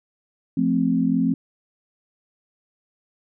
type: chord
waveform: sine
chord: F major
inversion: none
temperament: equal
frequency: 174.61 / 220 / 261.6 Hz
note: F3 / A3 / C4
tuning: 0 / 0 / 0 cents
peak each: -23 / -23 / -20 dBFS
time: 0.57-1.34 s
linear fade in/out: 5 ms
effects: none